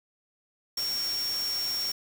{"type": "tone in noise", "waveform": "sine", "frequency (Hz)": 5520, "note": "F8", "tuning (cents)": -21, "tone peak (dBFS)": -28, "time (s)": [0.77, 1.92], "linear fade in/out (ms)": 5, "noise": "white", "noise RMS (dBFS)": -38, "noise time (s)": [0.77, 1.92], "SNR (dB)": 7, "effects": []}